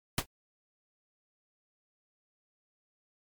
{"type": "noise with exponential decay", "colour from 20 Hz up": "pink", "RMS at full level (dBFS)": -22, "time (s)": [0.18, 0.26], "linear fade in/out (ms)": 2, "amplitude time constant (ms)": 16, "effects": ["MP3 96 kbps"]}